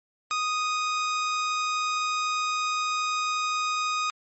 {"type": "tone", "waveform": "sawtooth", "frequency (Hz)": 1244, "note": "D#6", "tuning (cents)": -1, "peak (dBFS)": -21, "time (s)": [0.31, 4.1], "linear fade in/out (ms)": 0, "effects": ["MP3 32 kbps"]}